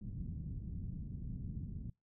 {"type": "low-pass noise", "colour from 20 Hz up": "white", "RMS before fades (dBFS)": -43, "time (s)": [0.01, 1.9], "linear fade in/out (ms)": 5, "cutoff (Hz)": 170, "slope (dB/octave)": 24, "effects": ["noise-tail reverb RT60 0.2 s tail -24 dB re dry"]}